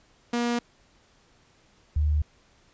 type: tone pair in turn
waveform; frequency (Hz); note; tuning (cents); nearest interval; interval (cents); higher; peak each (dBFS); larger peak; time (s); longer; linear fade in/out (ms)
sawtooth / sine; 238.6 / 75.15; A#3 / D2; +41 / +40; octave + minor sixth; 2001; first; -20; neither; 0.33-0.59 / 1.96-2.22; neither; 5
effects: pink hiss -61 dBFS RMS until 2.73 s + resampled to 16000 Hz